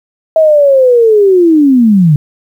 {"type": "linear sweep", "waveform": "sine", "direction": "down", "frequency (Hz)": [648, 140.5], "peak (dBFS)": -3, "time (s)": [0.36, 2.16], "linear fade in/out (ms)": 2, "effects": ["7-bit"]}